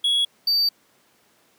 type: tone pair in turn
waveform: triangle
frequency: 3344 / 4620 Hz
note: G#7 / D8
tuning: +11 / -29 cents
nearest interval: tritone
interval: 560 cents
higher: second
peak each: -16 dBFS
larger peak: neither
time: 0.04-0.25 / 0.47-0.69 s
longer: second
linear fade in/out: 5 ms
effects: pink hiss -60 dBFS RMS until 1.58 s + high-pass 200 Hz 12 dB/octave